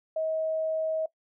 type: tone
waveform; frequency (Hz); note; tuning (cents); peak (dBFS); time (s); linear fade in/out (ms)
sine; 636; D#5; +38; -26; 0.16-1.06; 5
effects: noise-tail reverb RT60 0.1 s tail -19 dB re dry